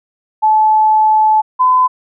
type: tone pair in turn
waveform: sine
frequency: 865 / 1014.7 Hz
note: A5 / B5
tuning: -30 / +47 cents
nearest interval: minor third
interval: 277 cents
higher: second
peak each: -7 dBFS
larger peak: neither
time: 0.42-1.42 / 1.59-1.88 s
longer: first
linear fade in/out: 20 ms
effects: none